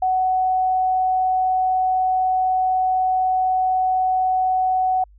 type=tone; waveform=sine; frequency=746 Hz; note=F#5; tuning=14 cents sharp; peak=-16 dBFS; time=0.02-5.04 s; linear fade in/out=5 ms; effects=added 50 Hz sine -46 dBFS peak until 5.18 s